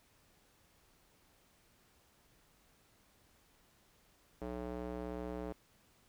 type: tone with band-pass filter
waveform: square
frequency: 61.2 Hz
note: B1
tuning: 15 cents flat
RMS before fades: -42 dBFS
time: 4.41-5.53 s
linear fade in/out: 10 ms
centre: 470 Hz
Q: 1.2
effects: pink hiss -69 dBFS RMS until 6.08 s